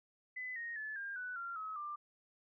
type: tone with pitch steps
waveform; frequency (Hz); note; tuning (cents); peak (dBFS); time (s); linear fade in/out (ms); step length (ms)
sine; 2010 / 1864.6 / 1729.7 / 1604.6 / 1488.5 / 1380.8 / 1280.9 / 1188.3; B6 / A#6 / A6 / G6 / F#6 / F6 / D#6 / D6; +30 / 0 / -30 / +40 / +10 / -20 / +50 / +20; -40; 0.36-1.96; 10; 200
effects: none